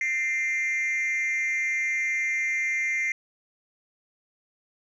sine tone with frequency modulation, 2093 Hz, C7, in tune, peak -21 dBFS, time 0.01-3.12 s, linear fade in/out 2 ms, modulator 284 Hz, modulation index 0.52, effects tanh soft clip ceiling -23 dBFS

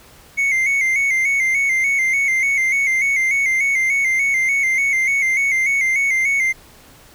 triangle tone with vibrato, 2153 Hz, C7, 49 cents sharp, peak -13 dBFS, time 0.37-6.53 s, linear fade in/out 20 ms, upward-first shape square, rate 3.4 Hz, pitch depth 51 cents each way, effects pink hiss -46 dBFS RMS until 7.14 s

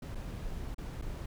brown noise with dropouts, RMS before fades -39 dBFS, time 0.02-1.26 s, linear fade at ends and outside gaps 5 ms, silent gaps 0.149-0.153 / 0.746-0.781 / 1.016-1.021 s, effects none

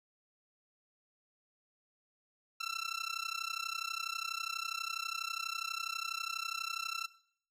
15% pulse tone with amplitude modulation, 1343 Hz, E6, 32 cents sharp, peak -26 dBFS, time 2.6-7.07 s, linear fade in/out 10 ms, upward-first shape sine, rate 32.2 Hz, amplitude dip 95%, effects noise-tail reverb RT60 0.6 s tail -19 dB re dry + low-pass 11000 Hz 12 dB/octave

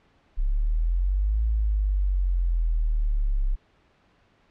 sine exponential two-way sweep, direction up then down, 32.91 to 55.3 to 32.91 Hz, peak -20 dBFS, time 0.37-3.56 s, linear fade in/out 20 ms, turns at 1.44 s, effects pink hiss -62 dBFS RMS until 4.5 s + low-pass 3000 Hz 12 dB/octave

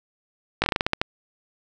slowing click train, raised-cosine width 0.3 ms, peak -4 dBFS, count 10, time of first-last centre 0.62-1.015 s, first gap 19 ms, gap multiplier 1.2, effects none

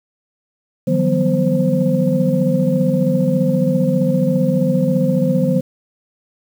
sine tone cluster, 152.7 / 175.9 / 190.8 / 246.4 / 523 Hz, D#3 / F3 / G3 / B3 / C5, -32 / +13 / -47 / -4 / -1 cents, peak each -19 dBFS, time 0.87-5.61 s, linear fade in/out 10 ms, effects tanh soft clip ceiling -2 dBFS + 7-bit

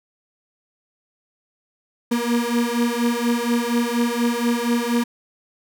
35% pulse beating tone pair, 235.4 / 239.6 Hz, A#3 / A#3, +17 / +48 cents, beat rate 4.2 Hz, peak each -20 dBFS, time 2.11-5.04 s, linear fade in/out 10 ms, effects none

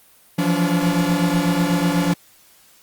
45% pulse tone cluster, 169.3 / 177.4 / 287.2 Hz, E3 / F3 / D4, +46 / +27 / -39 cents, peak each -21 dBFS, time 0.38-2.14 s, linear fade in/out 10 ms, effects white hiss -52 dBFS RMS until 2.82 s + Opus 32 kbps

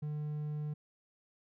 triangle tone, 150 Hz, D3, 37 cents sharp, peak -33 dBFS, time 0.02-0.74 s, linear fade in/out 10 ms, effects none

